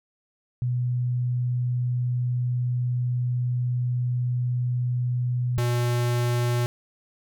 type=tone pair in turn; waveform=sine / square; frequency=123.47 / 120.93 Hz; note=B2 / B2; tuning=0 / -36 cents; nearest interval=unison; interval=36 cents; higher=first; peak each=-22 dBFS; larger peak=neither; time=0.62-5.58 / 5.58-6.66 s; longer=first; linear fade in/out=0 ms; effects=none